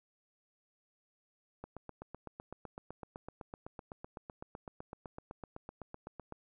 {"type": "click train", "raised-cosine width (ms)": 1, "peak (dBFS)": -30, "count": 38, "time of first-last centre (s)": [1.64, 6.324], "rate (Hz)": 7.9, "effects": []}